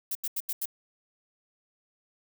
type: noise bursts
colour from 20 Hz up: violet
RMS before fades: -31 dBFS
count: 5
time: 0.11-0.656 s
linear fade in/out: 5 ms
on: 42 ms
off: 84 ms
effects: none